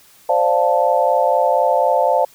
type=chord; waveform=sine; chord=D minor seventh; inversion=third; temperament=equal; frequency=523.3 / 587.3 / 698.5 / 880 Hz; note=C5 / D5 / F5 / A5; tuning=0 / 0 / 0 / 0 cents; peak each=-18 dBFS; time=0.29-2.25 s; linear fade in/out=5 ms; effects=white hiss -49 dBFS RMS until 2.34 s